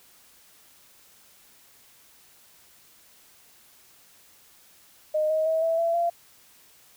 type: tone with pitch steps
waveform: sine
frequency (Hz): 616 / 629.3 / 642.9 / 656.8 / 671 / 685.5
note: D#5 / D#5 / E5 / E5 / E5 / F5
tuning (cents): -17 / +19 / -43 / -6 / +31 / -32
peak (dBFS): -21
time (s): 5.14-6.1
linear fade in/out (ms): 10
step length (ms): 160
effects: white hiss -56 dBFS RMS until 6.96 s